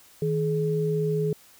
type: tone pair together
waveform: sine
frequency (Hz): 158.5 / 423.1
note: D#3 / G#4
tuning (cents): +32 / +32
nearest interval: octave + perfect fourth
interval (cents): 1700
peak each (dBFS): -25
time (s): 0.22-1.33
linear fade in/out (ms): 2
effects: white hiss -54 dBFS RMS until 1.59 s